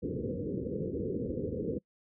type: low-pass noise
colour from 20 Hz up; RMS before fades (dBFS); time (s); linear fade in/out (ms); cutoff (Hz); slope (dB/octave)
white; -34; 0.02-1.79; 20; 510; 96
effects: noise-tail reverb RT60 0.1 s tail -25 dB re dry + high-pass 80 Hz 12 dB/octave